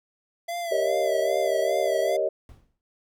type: tone with vibrato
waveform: square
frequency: 672 Hz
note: E5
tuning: 33 cents sharp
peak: -29 dBFS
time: 0.48-2.17 s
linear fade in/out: 10 ms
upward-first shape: sine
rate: 2.5 Hz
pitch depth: 62 cents each way
type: chord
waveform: sine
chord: Eb dominant seventh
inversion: first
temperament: equal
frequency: 392 / 466.2 / 554.4 / 622.3 Hz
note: G4 / Bb4 / Db5 / Eb5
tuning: 0 / 0 / 0 / 0 cents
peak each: -29 / -30 / -27 / -25 dBFS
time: 0.71-2.29 s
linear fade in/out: 10 ms
type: noise with exponential decay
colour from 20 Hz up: brown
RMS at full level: -43 dBFS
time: 2.49-2.81 s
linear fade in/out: 1 ms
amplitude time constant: 68 ms
effects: none